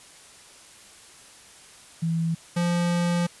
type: tone pair in turn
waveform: sine / square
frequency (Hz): 164.81 / 173.6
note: E3 / F3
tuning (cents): 0 / -10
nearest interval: minor second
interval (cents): 90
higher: second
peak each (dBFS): -22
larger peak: neither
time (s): 2.02-2.35 / 2.56-3.27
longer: second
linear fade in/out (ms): 10
effects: white hiss -49 dBFS RMS until 3.4 s + resampled to 24000 Hz